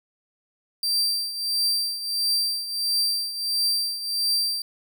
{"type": "tone with tremolo", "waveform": "40% pulse", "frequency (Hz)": 4699, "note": "D8", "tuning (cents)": 0, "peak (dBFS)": -18, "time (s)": [0.83, 4.62], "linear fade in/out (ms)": 2, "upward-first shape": "triangle", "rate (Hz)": 1.5, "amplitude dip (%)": 75, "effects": []}